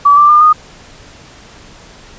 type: tone with pitch steps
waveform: sine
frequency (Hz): 1149 / 1175.9 / 1203.3 / 1231.5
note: D6 / D6 / D6 / D#6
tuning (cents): -38 / +2 / +42 / -18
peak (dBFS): -3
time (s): 0.05-0.53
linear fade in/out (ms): 10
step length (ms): 120
effects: pink hiss -38 dBFS RMS until 2.18 s + resampled to 16000 Hz